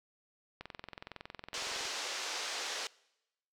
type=click train; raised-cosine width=0.3 ms; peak=-27 dBFS; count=28; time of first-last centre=0.61-1.854 s; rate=21.7 Hz
type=band-pass noise; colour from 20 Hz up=white; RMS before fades=-39 dBFS; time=1.54-2.87 s; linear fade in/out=0 ms; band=360 to 6200 Hz; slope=24 dB/octave
effects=noise-tail reverb RT60 0.9 s tail -23 dB re dry